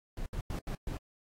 brown noise bursts at uneven times, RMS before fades -36 dBFS, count 5, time 0.17-0.26 / 0.33-0.41 / 0.5-0.59 / 0.67-0.75 / 0.87-0.97 s, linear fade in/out 2 ms, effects AAC 48 kbps

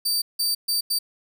sawtooth tone bursts at uneven times, 4636 Hz, D8, 23 cents flat, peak -18 dBFS, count 4, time 0.05-0.22 / 0.39-0.55 / 0.68-0.81 / 0.9-0.99 s, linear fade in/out 10 ms, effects none

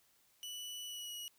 sawtooth tone with pitch glide, 2960 to 2909 Hz, F#7 to F#7, 0 to -30 cents, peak -40 dBFS, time 0.43-1.28 s, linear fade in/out 0 ms, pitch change -30 cents, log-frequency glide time 0.86-1.12 s, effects white hiss -71 dBFS RMS until 1.38 s

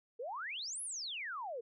sine exponential two-way sweep, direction up then down, 439.9 to 11175 to 439.9 Hz, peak -39 dBFS, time 0.19-1.61 s, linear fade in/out 10 ms, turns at 0.82 s, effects none

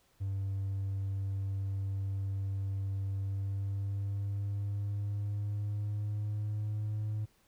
triangle tone with pitch glide, 97.8 to 106.65 Hz, G2 to G#2, -4 to +46 cents, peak -29 dBFS, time 0.2-7.26 s, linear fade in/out 20 ms, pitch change +150 cents, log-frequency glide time 3.2-7.12 s, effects tanh soft clip ceiling -27 dBFS + pink hiss -69 dBFS RMS until 7.47 s

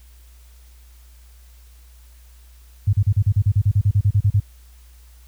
sine tone bursts, 101.4 Hz, G#2, 41 cents flat, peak -12 dBFS, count 16, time 2.87-4.402 s, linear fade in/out 10 ms, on 62 ms, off 36 ms, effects added 60 Hz sine -44 dBFS peak until 5.27 s + white hiss -56 dBFS RMS until 5.27 s

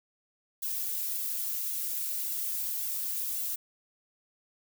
violet noise with flanger, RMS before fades -33 dBFS, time 0.62-3.56 s, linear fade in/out 10 ms, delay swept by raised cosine 1.6 to 3.8 ms, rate 1.8 Hz, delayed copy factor -0.75, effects none

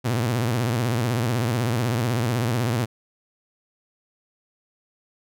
sawtooth tone with vibrato, 118.2 Hz, A#2, 24 cents sharp, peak -17 dBFS, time 0.04-2.86 s, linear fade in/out 20 ms, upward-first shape sine, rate 16 Hz, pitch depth 150 cents each way, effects none

